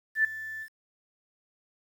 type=tone with ADSR envelope; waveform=sine; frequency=1760 Hz; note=A6; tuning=in tune; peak=-18 dBFS; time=0.15-0.69 s; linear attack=96 ms; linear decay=4 ms; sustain=-17 dB; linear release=72 ms; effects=9-bit